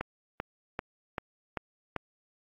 click train, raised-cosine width 0.5 ms, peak -17 dBFS, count 6, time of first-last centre 0.01-1.963 s, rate 2.56 Hz, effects AAC 48 kbps

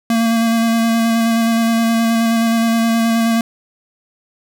square tone with vibrato, 228.5 Hz, A#3, 34 cents flat, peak -13 dBFS, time 0.1-3.41 s, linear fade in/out 2 ms, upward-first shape square, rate 9.5 Hz, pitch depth 13 cents each way, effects none

